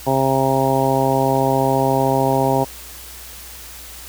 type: harmonic tone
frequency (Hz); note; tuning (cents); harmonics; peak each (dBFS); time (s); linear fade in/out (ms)
133.9; C3; +40; 1 / 2 / 3 / 4 / 5 / 6 / 7; -22 / -22 / -22 / -22 / -22 / -22 / -22; 0.06-2.65; 20
effects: added 60 Hz sine -41 dBFS peak until 4.08 s + white hiss -37 dBFS RMS until 4.08 s